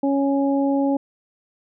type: harmonic tone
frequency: 277.2 Hz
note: C#4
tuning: in tune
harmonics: 1 / 2 / 3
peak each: -18 / -24 / -28 dBFS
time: 0.03-0.97 s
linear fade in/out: 5 ms
effects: none